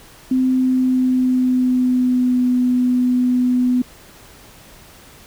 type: tone with pitch glide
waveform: sine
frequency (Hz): 258 to 249.6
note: C4 to B3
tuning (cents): -24 to +19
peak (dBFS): -13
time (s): 0.31-3.82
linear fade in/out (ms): 5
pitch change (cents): -57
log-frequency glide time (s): 0.5-2.5
effects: pink hiss -44 dBFS RMS until 5.26 s